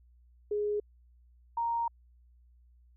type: tone pair in turn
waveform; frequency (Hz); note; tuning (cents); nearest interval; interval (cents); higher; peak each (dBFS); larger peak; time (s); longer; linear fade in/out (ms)
sine; 416 / 931.7; G#4 / A#5; +3 / -1; octave + major second; 1396; second; -28 / -28; neither; 0.51-0.8 / 1.57-1.88; second; 5
effects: added 60 Hz sine -58 dBFS peak until 2.96 s